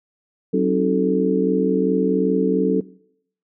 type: harmonic tone with a mistuned harmonic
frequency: 62.7 Hz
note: B1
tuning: 27 cents sharp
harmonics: 3 / 4 / 5 / 6 / 7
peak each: -21 / -22 / -24 / -27 / -20 dBFS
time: 0.53-2.81 s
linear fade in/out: 10 ms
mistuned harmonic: 4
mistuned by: +120 cents
effects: noise-tail reverb RT60 0.7 s tail -21 dB re dry